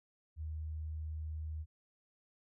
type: tone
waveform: sine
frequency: 78 Hz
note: D#2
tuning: 5 cents sharp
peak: -38 dBFS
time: 0.36-1.66 s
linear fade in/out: 50 ms
effects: none